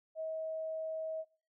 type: tone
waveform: sine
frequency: 638 Hz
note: D#5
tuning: 43 cents sharp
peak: -36 dBFS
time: 0.15-1.25 s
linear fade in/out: 50 ms
effects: noise-tail reverb RT60 0.4 s tail -20 dB re dry